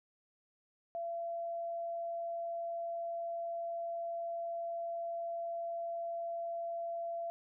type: tone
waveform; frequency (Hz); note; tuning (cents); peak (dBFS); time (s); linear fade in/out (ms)
sine; 678; E5; +49; -36; 0.95-7.3; 0
effects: none